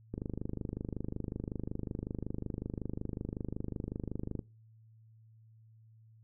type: click train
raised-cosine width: 3 ms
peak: -24 dBFS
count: 109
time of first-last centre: 0.14-4.392 s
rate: 25.4 Hz
effects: noise-tail reverb RT60 0.3 s tail -21 dB re dry + added 111 Hz sine -57 dBFS peak until 6.23 s